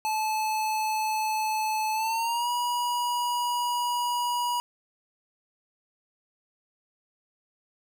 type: tone with pitch glide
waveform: square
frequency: 867 to 967.6 Hz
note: A5 to B5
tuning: -26 to -36 cents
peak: -26 dBFS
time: 0.05-4.6 s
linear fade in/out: 0 ms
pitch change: +190 cents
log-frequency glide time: 1.93-2.49 s
effects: none